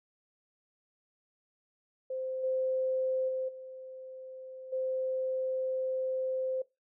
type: tone with level steps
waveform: sine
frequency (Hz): 520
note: C5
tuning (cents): -11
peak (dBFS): -33 / -28 / -31 / -43 / -30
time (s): 2.1-6.62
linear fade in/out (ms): 5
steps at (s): 2.43 / 3.28 / 3.48 / 4.72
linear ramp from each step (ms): 10
effects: noise-tail reverb RT60 0.2 s tail -19 dB re dry